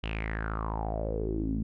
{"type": "tone with low-pass filter sweep", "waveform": "sawtooth", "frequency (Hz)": 54.4, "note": "A1", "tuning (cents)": -19, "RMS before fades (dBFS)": -32, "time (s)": [0.03, 1.63], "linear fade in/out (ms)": 10, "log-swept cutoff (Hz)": [3000, 220], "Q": 7.4, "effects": []}